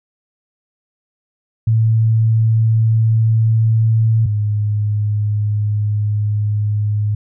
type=tone pair in turn; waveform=sine; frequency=111.8 / 104.86 Hz; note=A2 / G#2; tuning=+28 / +17 cents; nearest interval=minor second; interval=111 cents; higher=first; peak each=-10 / -14 dBFS; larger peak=first; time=1.67-4.26 / 4.26-7.15 s; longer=second; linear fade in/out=5 ms; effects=none